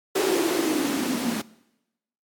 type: noise with band-pass filter sweep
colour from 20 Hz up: blue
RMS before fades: -24 dBFS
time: 0.15-1.42 s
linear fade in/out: 10 ms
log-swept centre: 390 to 220 Hz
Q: 8.2
effects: noise-tail reverb RT60 0.9 s tail -21 dB re dry + MP3 96 kbps